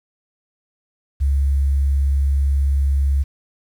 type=tone; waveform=sine; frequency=69.2 Hz; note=C#2; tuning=2 cents flat; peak=-14 dBFS; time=1.2-3.24 s; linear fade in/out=20 ms; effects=8-bit